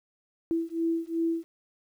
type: beating tone pair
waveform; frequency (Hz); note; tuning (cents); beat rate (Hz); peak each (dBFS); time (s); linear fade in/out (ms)
sine; 329.6 / 332.3; E4 / E4; 0 / +14; 2.7; -29; 0.51-1.44; 0
effects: 10-bit